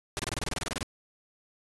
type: noise bursts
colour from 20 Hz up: pink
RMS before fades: -32 dBFS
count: 14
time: 0.17-0.83 s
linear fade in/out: 0 ms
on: 23 ms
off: 26 ms
effects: resampled to 24000 Hz